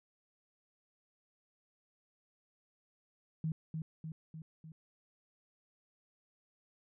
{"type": "tone with echo", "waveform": "sine", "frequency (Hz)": 159, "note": "D#3", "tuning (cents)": 38, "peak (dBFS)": -32, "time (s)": [3.44, 3.52], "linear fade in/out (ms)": 2, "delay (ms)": 300, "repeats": 4, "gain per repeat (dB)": -4, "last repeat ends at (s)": 4.72, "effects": []}